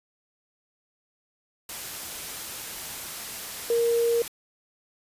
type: tone in noise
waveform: sine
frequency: 467.5 Hz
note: A#4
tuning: 5 cents sharp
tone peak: -20 dBFS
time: 3.7-4.22 s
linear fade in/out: 2 ms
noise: white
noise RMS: -36 dBFS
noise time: 1.69-4.28 s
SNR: +13 dB
effects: resampled to 32000 Hz